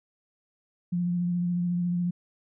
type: tone with vibrato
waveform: sine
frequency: 175.7 Hz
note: F3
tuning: 11 cents sharp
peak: -24 dBFS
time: 0.92-2.11 s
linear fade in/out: 10 ms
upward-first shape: triangle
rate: 14 Hz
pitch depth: 26 cents each way
effects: none